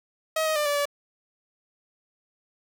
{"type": "tone with pitch steps", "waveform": "sawtooth", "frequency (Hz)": [635, 628, 596, 579, 575], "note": ["D#5", "D#5", "D5", "D5", "D5"], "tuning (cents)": [35, 16, 25, -25, -37], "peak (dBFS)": -19, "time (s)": [0.36, 0.855], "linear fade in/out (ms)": 5, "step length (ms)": 99, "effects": []}